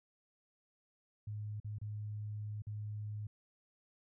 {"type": "tone with dropouts", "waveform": "sine", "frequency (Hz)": 105.4, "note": "G#2", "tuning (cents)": 26, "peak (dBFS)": -39, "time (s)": [1.27, 3.27], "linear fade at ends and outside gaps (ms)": 5, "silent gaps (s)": [[1.601, 1.645], [1.785, 1.814], [2.621, 2.668]], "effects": []}